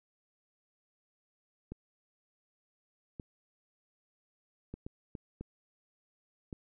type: clicks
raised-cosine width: 3 ms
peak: -28 dBFS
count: 7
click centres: 1.72 / 3.198 / 4.74 / 4.865 / 5.152 / 5.41 / 6.528 s
effects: none